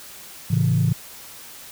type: chord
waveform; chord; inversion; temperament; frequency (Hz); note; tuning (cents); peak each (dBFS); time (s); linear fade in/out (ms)
sine; A major; none; equal with one note detuned; 110 / 136.37 / 164.81; A2 / C#3 / E3; 0 / -28 / 0; -20; 0.5-0.93; 10
effects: tanh soft clip ceiling -9 dBFS + white hiss -41 dBFS RMS until 1.71 s